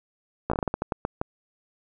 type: slowing click train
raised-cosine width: 1 ms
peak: -11 dBFS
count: 12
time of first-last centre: 0.5-1.215 s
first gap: 15 ms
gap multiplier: 1.27
effects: none